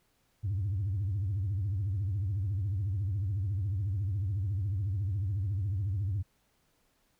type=tone with vibrato; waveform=sine; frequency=98 Hz; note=G2; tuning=in tune; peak=-27 dBFS; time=0.43-6.23 s; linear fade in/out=20 ms; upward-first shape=triangle; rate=14 Hz; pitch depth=220 cents each way; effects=tanh soft clip ceiling -26 dBFS + pink hiss -72 dBFS RMS until 7.19 s